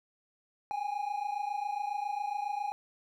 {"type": "tone pair together", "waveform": "triangle", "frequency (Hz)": [802, 829.3], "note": ["G5", "G#5"], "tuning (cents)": [39, -3], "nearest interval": "minor second", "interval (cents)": 58, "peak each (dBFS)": [-34, -32], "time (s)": [0.71, 2.72], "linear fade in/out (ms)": 0, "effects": []}